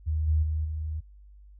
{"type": "tone with level steps", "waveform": "sine", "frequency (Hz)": 77.78, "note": "D#2", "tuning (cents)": 0, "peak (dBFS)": [-24, -20, -25, -29], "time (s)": [0.06, 1.01], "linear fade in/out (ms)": 20, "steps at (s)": [0.27, 0.42, 0.64], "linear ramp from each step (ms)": 20, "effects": ["added 50 Hz sine -48 dBFS peak until 1.59 s"]}